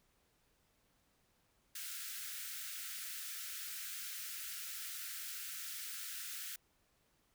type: high-pass noise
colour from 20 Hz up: white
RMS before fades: -45 dBFS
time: 1.75-6.56 s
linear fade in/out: 5 ms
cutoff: 1300 Hz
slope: 96 dB/octave
effects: pink hiss -75 dBFS RMS until 7.34 s